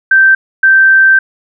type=tone bursts at uneven times; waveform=sine; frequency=1560 Hz; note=G6; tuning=9 cents flat; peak=-3 dBFS; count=2; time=0.11-0.35 / 0.63-1.19 s; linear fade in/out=5 ms; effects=none